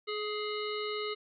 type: harmonic tone with a mistuned harmonic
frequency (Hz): 418.8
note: G#4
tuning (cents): +15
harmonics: 1 / 3 / 5 / 7 / 9 / 10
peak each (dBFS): -35 / -40 / -42 / -43 / -45 / -45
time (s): 0.07-1.15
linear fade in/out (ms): 20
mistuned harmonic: 1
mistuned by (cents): +16
effects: none